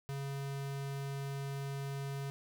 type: tone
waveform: square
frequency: 138.59 Hz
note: C#3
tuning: in tune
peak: -38 dBFS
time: 0.09-2.3 s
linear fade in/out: 0 ms
effects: none